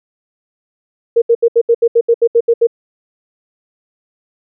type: tone bursts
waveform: sine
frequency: 466.2 Hz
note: A#4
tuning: in tune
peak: -6 dBFS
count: 12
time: 1.16-2.671 s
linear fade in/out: 10 ms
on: 59 ms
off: 73 ms
effects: none